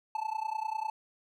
triangle tone with amplitude modulation, 873 Hz, A5, 14 cents flat, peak -26 dBFS, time 0.15-0.9 s, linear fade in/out 2 ms, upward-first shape sine, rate 30 Hz, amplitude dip 90%, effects none

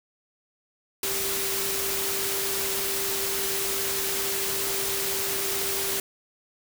sine tone in noise, 392 Hz, G4, in tune, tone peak -34 dBFS, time 1.03-6 s, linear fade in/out 2 ms, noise white, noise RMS -28 dBFS, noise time 1.03-6 s, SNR -9 dB, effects none

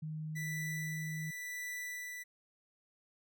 sine tone with pitch glide, 155.56 to 156.73 Hz, D#3 to D#3, 0 to +13 cents, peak -38 dBFS, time 0.02-1.31 s, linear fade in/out 10 ms, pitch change +13 cents, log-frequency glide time 0.51-0.98 s
45% pulse tone with tremolo, 1975.5 Hz, B6, in tune, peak -39 dBFS, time 0.35-2.24 s, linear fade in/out 20 ms, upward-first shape sine, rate 0.92 Hz, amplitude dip 35%
effects none

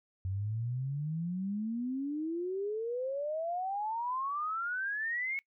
sine exponential sweep, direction up, 92.1 to 2211 Hz, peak -32 dBFS, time 0.25-5.39 s, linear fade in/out 0 ms, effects noise-tail reverb RT60 0.1 s tail -23 dB re dry

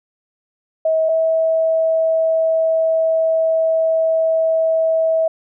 sine tone pair in turn, 640 / 647.1 Hz, D#5 / E5, +49 / -32 cents, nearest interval unison, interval 19 cents, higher second, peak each -13 dBFS, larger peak neither, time 0.85-1.09 / 1.09-5.28 s, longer second, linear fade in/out 5 ms, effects none

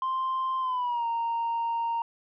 sine tone with pitch glide, 1046.5 to 927 Hz, C6 to A#5, 0 to -10 cents, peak -24 dBFS, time 0.02-2.02 s, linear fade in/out 2 ms, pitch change -210 cents, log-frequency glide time 0.6-1.06 s, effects tanh soft clip ceiling -24 dBFS

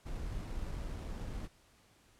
brown noise with sample-and-hold, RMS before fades -40 dBFS, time 0.05-1.48 s, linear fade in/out 20 ms, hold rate 6300 Hz, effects pink hiss -66 dBFS RMS until 2.19 s + low-pass 11000 Hz 12 dB/octave

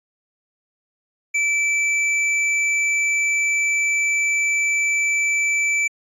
square tone, 2320 Hz, D7, 22 cents flat, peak -18 dBFS, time 1.34-5.88 s, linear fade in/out 10 ms, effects resampled to 24000 Hz

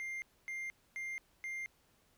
triangle tone bursts, 2100 Hz, C7, 6 cents sharp, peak -37 dBFS, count 4, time 0-1.66 s, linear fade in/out 0 ms, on 220 ms, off 260 ms, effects pink hiss -71 dBFS RMS until 2.17 s

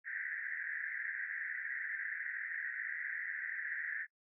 pink band-pass noise, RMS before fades -41 dBFS, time 0.04-4.07 s, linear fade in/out 50 ms, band 1600 to 2000 Hz, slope 96 dB/octave, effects noise-tail reverb RT60 0.1 s tail -24 dB re dry

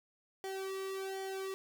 sawtooth tone with flanger, 384.8 Hz, G4, 32 cents flat, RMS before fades -40 dBFS, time 0.44-1.54 s, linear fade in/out 0 ms, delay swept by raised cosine 0.77 to 1.4 ms, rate 1.3 Hz, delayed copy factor -0.95, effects 11-bit

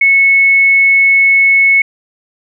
sine tone, 2200 Hz, C#7, 14 cents flat, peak -5 dBFS, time 0.01-1.82 s, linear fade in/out 5 ms, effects none

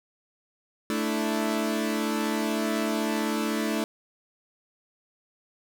sawtooth chord, A suspended fourth, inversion none, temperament equal, 220 / 293.7 / 329.6 Hz, A3 / D4 / E4, 0 / 0 / 0 cents, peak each -24 / -27 / -27 dBFS, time 0.9-3.84 s, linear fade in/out 0 ms, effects none

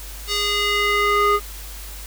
square tone with band-pass filter sweep, 411.2 Hz, G#4, 17 cents flat, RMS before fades -19 dBFS, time 0.27-1.4 s, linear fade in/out 50 ms, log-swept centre 4500 to 1100 Hz, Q 1.5, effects added 50 Hz sine -34 dBFS peak until 2.06 s + white hiss -38 dBFS RMS until 2.06 s

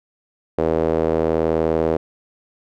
sawtooth tone with band-pass filter, 80.6 Hz, E2, 38 cents flat, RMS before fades -19 dBFS, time 0.58-1.97 s, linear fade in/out 5 ms, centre 480 Hz, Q 2.6, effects none

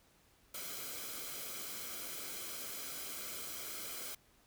white noise with comb filter, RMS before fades -44 dBFS, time 0.54-4.15 s, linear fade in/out 5 ms, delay 1.1 ms, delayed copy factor -0.6, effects pink hiss -68 dBFS RMS until 4.46 s

